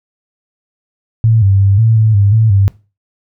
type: tone with pitch steps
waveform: sine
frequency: 112.2 / 97.8 / 98.6 / 112.5 / 109.7 / 100.5 / 111.1 / 98.5 Hz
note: A2 / G2 / G2 / A2 / A2 / G2 / A2 / G2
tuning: +34 / -4 / +11 / +39 / -5 / +44 / +17 / +9 cents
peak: -6 dBFS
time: 1.24-2.68 s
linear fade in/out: 0 ms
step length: 180 ms
effects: noise-tail reverb RT60 0.3 s tail -20 dB re dry